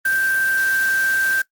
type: tone in noise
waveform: sine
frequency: 1568 Hz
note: G6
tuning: in tune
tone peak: -16 dBFS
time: 0.05-1.42 s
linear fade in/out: 5 ms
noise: white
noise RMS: -31 dBFS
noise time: 0.05-1.42 s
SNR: +12 dB
effects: noise-tail reverb RT60 0.1 s tail -19 dB re dry + Opus 32 kbps